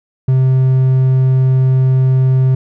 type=tone; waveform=triangle; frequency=130.6 Hz; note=C3; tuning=3 cents flat; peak=-6 dBFS; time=0.28-2.55 s; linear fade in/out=5 ms; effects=none